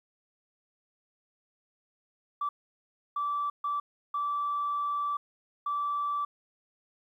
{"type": "tone bursts at uneven times", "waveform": "sine", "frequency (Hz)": 1161, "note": "D6", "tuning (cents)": -20, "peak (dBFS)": -27, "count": 5, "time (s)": [[2.41, 2.49], [3.16, 3.5], [3.64, 3.8], [4.14, 5.17], [5.66, 6.25]], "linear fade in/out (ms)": 5, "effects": ["tanh soft clip ceiling -23 dBFS", "11-bit"]}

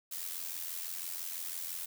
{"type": "noise with amplitude modulation", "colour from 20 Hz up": "blue", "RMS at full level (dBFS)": -37, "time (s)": [0.11, 1.86], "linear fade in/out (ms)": 10, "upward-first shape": "sine", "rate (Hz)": 86, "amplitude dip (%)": 65, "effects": []}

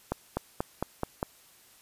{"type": "accelerating click train", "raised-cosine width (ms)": 1, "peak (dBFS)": -14, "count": 6, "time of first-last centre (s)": [0.12, 1.229], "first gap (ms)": 250, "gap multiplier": 0.94, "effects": ["white hiss -58 dBFS RMS until 1.81 s", "resampled to 32000 Hz"]}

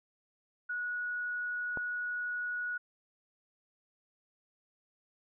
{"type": "tone", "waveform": "sine", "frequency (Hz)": 1461, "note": "F#6", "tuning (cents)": -22, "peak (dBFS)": -33, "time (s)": [0.69, 2.78], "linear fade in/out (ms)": 10}
{"type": "click", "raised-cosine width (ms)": 1, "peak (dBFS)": -25, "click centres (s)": 1.773}
{"effects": []}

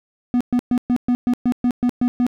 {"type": "tone bursts", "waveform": "triangle", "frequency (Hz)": 245.4, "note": "B3", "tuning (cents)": -11, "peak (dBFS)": -12, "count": 11, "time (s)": [0.34, 2.266], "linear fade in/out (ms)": 0, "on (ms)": 66, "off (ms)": 120, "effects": []}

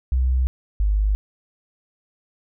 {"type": "tone pair in turn", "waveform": "sine", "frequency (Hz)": [63.8, 51.06], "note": ["C2", "G#1"], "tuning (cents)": [-43, -29], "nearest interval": "major third", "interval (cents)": 386, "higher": "first", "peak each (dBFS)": -16, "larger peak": "neither", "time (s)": [[0.12, 0.47], [0.8, 1.15]], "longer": "neither", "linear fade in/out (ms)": 0, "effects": []}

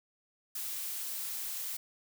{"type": "noise", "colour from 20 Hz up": "blue", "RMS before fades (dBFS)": -38, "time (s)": [0.55, 1.77], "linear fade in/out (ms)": 5, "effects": []}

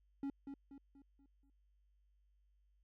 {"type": "tone with echo", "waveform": "triangle", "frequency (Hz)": 277.2, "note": "C#4", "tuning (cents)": 0, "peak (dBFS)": -36, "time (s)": [0.23, 0.3], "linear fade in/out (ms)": 2, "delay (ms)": 240, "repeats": 5, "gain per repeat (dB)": -7, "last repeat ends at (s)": 1.5, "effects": ["added 50 Hz sine -70 dBFS peak until 2.83 s"]}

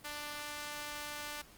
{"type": "tone with high-pass filter", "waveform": "sawtooth", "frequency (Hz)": 295.1, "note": "D4", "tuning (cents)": 8, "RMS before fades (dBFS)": -43, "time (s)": [0.04, 1.42], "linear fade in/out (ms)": 10, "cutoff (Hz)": 1100, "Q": 0.63, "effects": ["pink hiss -58 dBFS RMS until 1.57 s", "Opus 24 kbps"]}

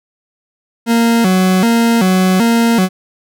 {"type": "tone with vibrato", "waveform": "40% pulse", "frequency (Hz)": 207.6, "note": "G#3", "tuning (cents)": 0, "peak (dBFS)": -8, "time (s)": [0.86, 2.89], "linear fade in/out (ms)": 50, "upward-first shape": "square", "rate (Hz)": 1.3, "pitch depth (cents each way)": 190, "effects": []}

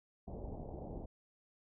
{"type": "low-pass noise", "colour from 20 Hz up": "pink", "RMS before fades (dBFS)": -45, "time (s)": [0.27, 1.06], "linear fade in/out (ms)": 10, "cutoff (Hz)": 800, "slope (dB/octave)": 48, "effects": []}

